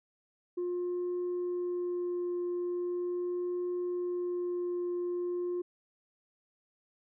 sine tone with vibrato, 354.5 Hz, F4, 26 cents sharp, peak -29 dBFS, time 0.57-5.62 s, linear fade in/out 10 ms, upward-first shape triangle, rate 0.4 Hz, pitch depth 9 cents each way, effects tanh soft clip ceiling -29 dBFS

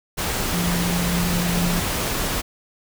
sine tone in noise, 174.61 Hz, F3, in tune, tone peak -21 dBFS, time 0.52-1.81 s, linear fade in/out 20 ms, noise pink, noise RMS -24 dBFS, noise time 0.17-2.42 s, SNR 0 dB, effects none

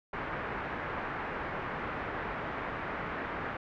white low-pass noise, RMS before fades -37 dBFS, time 0.13-3.57 s, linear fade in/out 5 ms, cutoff 1800 Hz, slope 24 dB/octave, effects none

